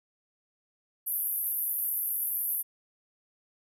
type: band-pass noise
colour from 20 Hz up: pink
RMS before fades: -31 dBFS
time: 1.06-2.63 s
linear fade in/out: 20 ms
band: 11000 to 14000 Hz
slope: 96 dB/octave
effects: none